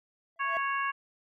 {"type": "tone with exponential growth", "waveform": "triangle", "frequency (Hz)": 667, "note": "E5", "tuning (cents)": 20, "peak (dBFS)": -28, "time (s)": [0.36, 0.57], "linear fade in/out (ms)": 0, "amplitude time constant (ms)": 44}
{"type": "harmonic tone", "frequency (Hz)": 553, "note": "C#5", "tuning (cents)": -4, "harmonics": [2, 3, 4, 5], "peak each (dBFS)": [-30, -33, -39, -39], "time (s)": [0.39, 0.92], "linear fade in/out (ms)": 20}
{"effects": []}